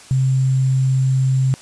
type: tone with sample-and-hold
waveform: sine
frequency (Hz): 132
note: C3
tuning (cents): +16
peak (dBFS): -13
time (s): 0.11-1.54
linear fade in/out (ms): 0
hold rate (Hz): 7350
effects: white hiss -42 dBFS RMS until 1.61 s + resampled to 22050 Hz